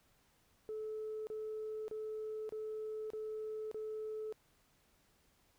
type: tone bursts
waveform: sine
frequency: 433.2 Hz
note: A4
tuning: 27 cents flat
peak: -38 dBFS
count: 6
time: 0.69-4.325 s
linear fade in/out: 0 ms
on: 580 ms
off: 31 ms
effects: tanh soft clip ceiling -36 dBFS + pink hiss -72 dBFS RMS until 5.58 s